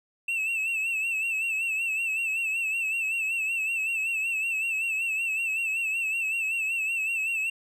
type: tone with vibrato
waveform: triangle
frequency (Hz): 2657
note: E7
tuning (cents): +13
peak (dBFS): -24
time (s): 0.28-7.5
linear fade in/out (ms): 5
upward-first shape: sine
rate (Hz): 5.3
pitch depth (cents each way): 64
effects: none